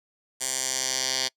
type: tone with band-pass filter sweep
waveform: 10% pulse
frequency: 130.81 Hz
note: C3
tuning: in tune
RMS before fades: -28 dBFS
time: 0.4-1.29 s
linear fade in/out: 20 ms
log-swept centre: 8000 to 4700 Hz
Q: 2.2
effects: noise-tail reverb RT60 0.1 s tail -26 dB re dry